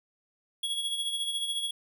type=tone with tremolo; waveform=square; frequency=3336 Hz; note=G#7; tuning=7 cents sharp; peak=-28 dBFS; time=0.63-1.71 s; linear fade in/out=5 ms; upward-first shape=sine; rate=14 Hz; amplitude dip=50%; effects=none